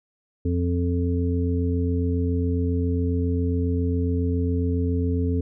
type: harmonic tone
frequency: 87.31 Hz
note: F2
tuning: in tune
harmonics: 1 / 2 / 3 / 5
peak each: -22 / -32 / -26 / -30 dBFS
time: 0.45-5.41 s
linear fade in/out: 5 ms
effects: none